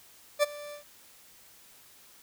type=tone with ADSR envelope; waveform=40% pulse; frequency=587.3 Hz; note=D5; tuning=in tune; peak=-18 dBFS; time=0.39-0.84 s; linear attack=39 ms; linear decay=21 ms; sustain=-21 dB; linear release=110 ms; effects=white hiss -56 dBFS RMS until 2.22 s